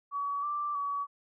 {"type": "tone with pitch steps", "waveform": "sine", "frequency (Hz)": [1134, 1175, 1135], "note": ["C#6", "D6", "C#6"], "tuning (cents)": [39, 1, 41], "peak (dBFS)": -30, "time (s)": [0.11, 1.07], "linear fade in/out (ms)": 50, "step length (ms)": 320, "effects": []}